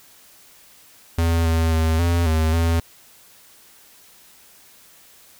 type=tone with pitch steps; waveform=square; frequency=83.3 / 81.7 / 80.5 / 85.4 / 79.5 / 83.2 Hz; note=E2 / E2 / E2 / F2 / D#2 / E2; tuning=+19 / -15 / -41 / -38 / +38 / +17 cents; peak=-17 dBFS; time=1.18-2.8 s; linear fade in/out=5 ms; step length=270 ms; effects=white hiss -50 dBFS RMS until 5.39 s